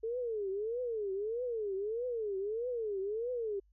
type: tone with vibrato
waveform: sine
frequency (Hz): 437.5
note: A4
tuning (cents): -10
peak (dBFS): -33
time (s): 0.03-3.6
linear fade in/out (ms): 10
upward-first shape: triangle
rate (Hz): 1.6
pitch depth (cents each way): 260
effects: added 50 Hz sine -64 dBFS peak until 3.72 s